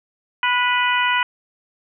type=harmonic tone with a mistuned harmonic; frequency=493.9 Hz; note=B4; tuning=in tune; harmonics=2 / 3 / 4 / 5 / 6; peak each=-20 / -22 / -23 / -24 / -25 dBFS; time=0.43-1.23 s; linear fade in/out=2 ms; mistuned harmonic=3; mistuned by=-22 cents; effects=none